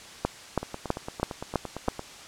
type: two click trains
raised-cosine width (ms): 1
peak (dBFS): -9 / -19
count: 6 / 13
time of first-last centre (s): 0.25-1.884 / 0.63-1.994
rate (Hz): 3.06 / 8.8
effects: white hiss -45 dBFS RMS until 2.27 s + low-pass 7000 Hz 12 dB/octave

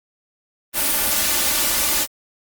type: noise with comb filter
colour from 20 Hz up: white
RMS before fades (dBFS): -19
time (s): 0.73-2.07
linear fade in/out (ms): 50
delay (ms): 3.4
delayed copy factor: +0.65
effects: Opus 32 kbps

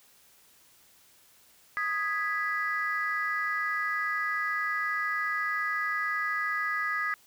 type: chord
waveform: sine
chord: G# minor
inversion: second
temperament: equal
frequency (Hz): 1244.5 / 1661.2 / 1975.5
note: D#6 / G#6 / B6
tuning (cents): 0 / 0 / 0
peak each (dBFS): -31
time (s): 1.77-7.14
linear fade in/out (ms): 0
effects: tanh soft clip ceiling -20 dBFS + white hiss -60 dBFS RMS until 7.26 s

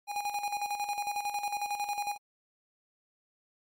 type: tone with tremolo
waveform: square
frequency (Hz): 820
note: G#5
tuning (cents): -22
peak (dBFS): -30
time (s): 0.07-2.18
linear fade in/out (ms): 50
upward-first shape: square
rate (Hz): 11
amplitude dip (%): 60
effects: MP3 64 kbps

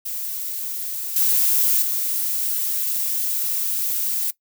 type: noise with level steps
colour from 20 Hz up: violet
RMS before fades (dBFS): -28 / -18 / -23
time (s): 0.05-4.31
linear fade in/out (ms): 10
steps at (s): 1.16 / 1.82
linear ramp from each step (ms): 2
effects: noise-tail reverb RT60 0.1 s tail -18 dB re dry

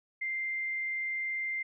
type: tone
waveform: sine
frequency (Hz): 2093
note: C7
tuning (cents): 0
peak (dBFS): -31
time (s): 0.21-1.63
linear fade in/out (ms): 10
effects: none

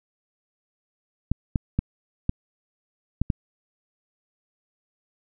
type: clicks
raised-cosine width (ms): 5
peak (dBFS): -9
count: 6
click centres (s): 1.316 / 1.558 / 1.79 / 2.294 / 3.216 / 3.302
effects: none

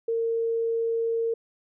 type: tone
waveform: sine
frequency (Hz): 457.9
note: A#4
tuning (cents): -31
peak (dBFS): -23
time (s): 0.08-1.34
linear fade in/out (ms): 5
effects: none

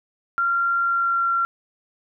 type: tone with pitch glide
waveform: sine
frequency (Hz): 1381 to 1369.1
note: F6 to F6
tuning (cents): -20 to -35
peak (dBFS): -18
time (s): 0.38-1.45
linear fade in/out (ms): 0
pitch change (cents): -15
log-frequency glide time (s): 0.8-1.33
effects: none

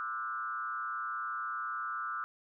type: tone with frequency modulation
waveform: sine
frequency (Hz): 1318.5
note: E6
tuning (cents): 0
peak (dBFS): -34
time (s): 0-2.24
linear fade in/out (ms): 0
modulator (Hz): 125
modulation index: 1.2
effects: none

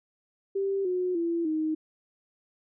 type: tone with pitch steps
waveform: sine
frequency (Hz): 392 / 363.6 / 337.3 / 312.9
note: G4 / F#4 / E4 / D#4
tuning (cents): 0 / -30 / +40 / +10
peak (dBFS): -25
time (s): 0.55-1.75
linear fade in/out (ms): 10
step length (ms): 300
effects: none

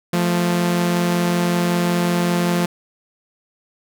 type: tone pair together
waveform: sawtooth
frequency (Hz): 174.61 / 219.9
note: F3 / A3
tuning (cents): 0 / -1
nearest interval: major third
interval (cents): 399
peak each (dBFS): -13 / -21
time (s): 0.13-2.66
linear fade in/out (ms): 5
effects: none

